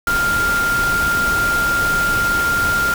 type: tone in noise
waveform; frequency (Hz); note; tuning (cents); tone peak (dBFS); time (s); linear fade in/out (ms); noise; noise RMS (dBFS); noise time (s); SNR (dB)
sine; 1396.9; F6; 0; -15; 0.07-2.94; 2; pink; -24; 0.07-2.94; +6
effects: none